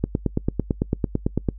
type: click train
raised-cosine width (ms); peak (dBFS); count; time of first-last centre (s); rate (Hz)
3; -7; 14; 0.04-1.488; 8.98
effects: noise-tail reverb RT60 0.1 s tail -25 dB re dry + added 50 Hz sine -36 dBFS peak until 1.58 s